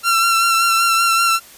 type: tone with vibrato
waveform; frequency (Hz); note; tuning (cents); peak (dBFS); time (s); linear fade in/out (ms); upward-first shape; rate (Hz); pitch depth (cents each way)
sawtooth; 1357; E6; +50; -9; 0.03-1.4; 50; sine; 5.2; 25
effects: white hiss -42 dBFS RMS until 1.57 s + resampled to 32000 Hz